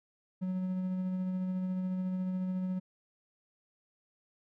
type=tone with tremolo; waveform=triangle; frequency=185 Hz; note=F#3; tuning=in tune; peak=-28 dBFS; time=0.41-2.8 s; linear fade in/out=20 ms; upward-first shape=sine; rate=14 Hz; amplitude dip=25%; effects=none